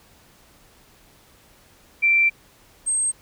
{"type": "tone pair in turn", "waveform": "sine", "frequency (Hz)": [2349, 8388], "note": ["D7", "C9"], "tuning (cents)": [0, 3], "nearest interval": "octave + minor seventh", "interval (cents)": 2203, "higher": "second", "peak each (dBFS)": [-14, -19], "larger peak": "first", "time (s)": [[2.02, 2.3], [2.86, 3.12]], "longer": "first", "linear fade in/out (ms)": 20, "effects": ["pink hiss -54 dBFS RMS until 3.21 s"]}